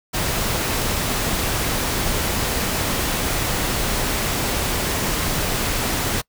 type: noise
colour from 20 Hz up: pink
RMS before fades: -22 dBFS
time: 0.13-6.22 s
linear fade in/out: 20 ms
effects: noise-tail reverb RT60 0.1 s tail -24 dB re dry